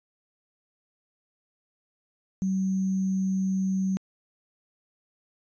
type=tone with sample-and-hold; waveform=sine; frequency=190.2 Hz; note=F#3; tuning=48 cents sharp; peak=-23 dBFS; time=2.42-3.97 s; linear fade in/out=0 ms; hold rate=6300 Hz; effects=resampled to 16000 Hz